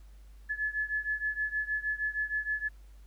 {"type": "beating tone pair", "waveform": "sine", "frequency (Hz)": [1714, 1720.4], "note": ["A6", "A6"], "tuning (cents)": [-46, -39], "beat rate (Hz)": 6.4, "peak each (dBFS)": [-32, -34], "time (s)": [0.49, 2.69], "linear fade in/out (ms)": 20, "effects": ["added 50 Hz sine -49 dBFS peak until 3.06 s", "pink hiss -67 dBFS RMS until 3.06 s"]}